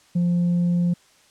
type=tone with tanh clipping; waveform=sine; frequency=174.61 Hz; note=F3; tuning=in tune; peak=-18 dBFS; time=0.15-0.94 s; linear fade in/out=10 ms; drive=1 dB; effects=white hiss -56 dBFS RMS until 1.3 s + low-pass 8000 Hz 12 dB/octave